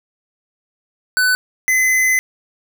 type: tone pair in turn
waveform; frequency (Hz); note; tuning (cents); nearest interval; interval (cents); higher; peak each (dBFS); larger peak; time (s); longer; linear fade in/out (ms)
square; 1500 / 2035; F#6 / C7; +23 / -49; perfect fourth; 528; second; -13; neither; 1.17-1.35 / 1.68-2.19; second; 0
effects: none